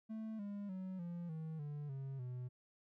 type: tone with pitch steps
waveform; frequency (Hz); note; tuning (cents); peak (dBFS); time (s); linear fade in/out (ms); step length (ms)
triangle; 220 / 202.9 / 187.15 / 172.61 / 159.2 / 146.83 / 135.43 / 124.91; A3 / G#3 / F#3 / F3 / D#3 / D3 / C#3 / B2; 0 / -40 / +20 / -20 / +40 / 0 / -40 / +20; -40; 0.09-2.49; 20; 300
effects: none